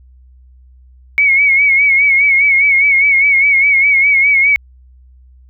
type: tone with vibrato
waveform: sine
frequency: 2217 Hz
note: C#7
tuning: in tune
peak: -7 dBFS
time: 1.18-4.56 s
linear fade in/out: 0 ms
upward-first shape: sine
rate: 4.9 Hz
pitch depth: 64 cents each way
effects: added 63 Hz sine -40 dBFS peak until 5.49 s